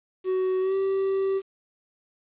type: tone with pitch glide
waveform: triangle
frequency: 373.5 to 387.3 Hz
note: F#4 to G4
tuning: +16 to -21 cents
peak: -20 dBFS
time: 0.24-1.42 s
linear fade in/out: 50 ms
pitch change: +63 cents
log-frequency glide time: 0.6-0.75 s
effects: resampled to 8000 Hz + 9-bit